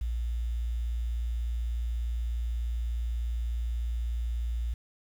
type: tone with quantisation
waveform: sine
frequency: 58.3 Hz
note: A#1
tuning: 1 cent sharp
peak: -28 dBFS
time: 0.01-4.74 s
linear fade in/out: 5 ms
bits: 9
effects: none